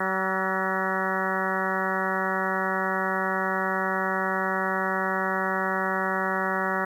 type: harmonic tone with a mistuned harmonic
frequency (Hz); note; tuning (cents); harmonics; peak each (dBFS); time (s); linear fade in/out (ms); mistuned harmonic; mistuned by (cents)
190; F#3; +46; 1 / 2 / 3 / 4 / 5 / 6 / 7 / 8 / 9 / 10; -33 / -33 / -33 / -33 / -33 / -33 / -33 / -33 / -33 / -33; 0-6.85; 5; 8; -58
effects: 9-bit